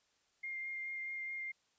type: tone with vibrato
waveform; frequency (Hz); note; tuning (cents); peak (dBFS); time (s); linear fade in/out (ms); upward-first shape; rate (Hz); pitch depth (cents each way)
sine; 2115; C7; +18; -39; 0.43-1.52; 10; sine; 4.7; 11
effects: white hiss -75 dBFS RMS until 1.78 s + resampled to 16000 Hz